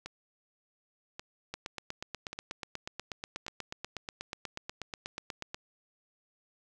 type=two click trains; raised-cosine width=0.2 ms; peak=-20 / -23 dBFS; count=34 / 4; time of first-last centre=1.54-5.545 / 0.06-3.465 s; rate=8.24 / 0.881 Hz; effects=none